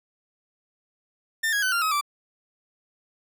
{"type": "tone with pitch steps", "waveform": "40% pulse", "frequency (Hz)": [1800, 1650.6, 1513.6, 1388, 1272.8, 1167.2], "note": ["A6", "G#6", "F#6", "F6", "D#6", "D6"], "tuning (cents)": [39, -11, 39, -11, 39, -11], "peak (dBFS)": -21, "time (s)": [1.43, 2.012], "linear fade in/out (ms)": 10, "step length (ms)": 97, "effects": []}